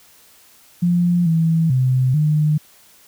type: tone with pitch steps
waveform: sine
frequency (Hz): 175 / 163.3 / 128.9 / 152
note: F3 / E3 / C3 / D#3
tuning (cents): +4 / -16 / -26 / -40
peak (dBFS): -13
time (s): 0.82-2.58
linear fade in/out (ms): 10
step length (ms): 440
effects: white hiss -50 dBFS RMS until 3.07 s